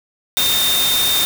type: tone in noise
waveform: sine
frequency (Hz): 3652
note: A#7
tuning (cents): -36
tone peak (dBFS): -16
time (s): 0.37-1.25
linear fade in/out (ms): 0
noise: white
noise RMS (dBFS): -19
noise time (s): 0.37-1.25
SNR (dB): 0
effects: none